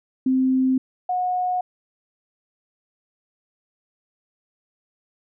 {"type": "tone pair in turn", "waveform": "sine", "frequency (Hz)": [260.4, 728.1], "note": ["C4", "F#5"], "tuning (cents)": [-8, -28], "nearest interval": "octave + tritone", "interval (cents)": 1780, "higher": "second", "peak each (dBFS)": [-16, -20], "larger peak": "first", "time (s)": [[0.26, 0.78], [1.09, 1.61]], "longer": "neither", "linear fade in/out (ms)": 5, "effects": []}